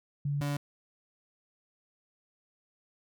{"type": "tone pair in turn", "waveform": ["sine", "35% pulse"], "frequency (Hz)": [143.2, 144.11], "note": ["D3", "D3"], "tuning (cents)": [-43, -32], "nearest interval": "unison", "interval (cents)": 11, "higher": "second", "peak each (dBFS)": -28, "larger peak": "neither", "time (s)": [[0.25, 0.41], [0.41, 0.57]], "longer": "neither", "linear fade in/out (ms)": 5, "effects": []}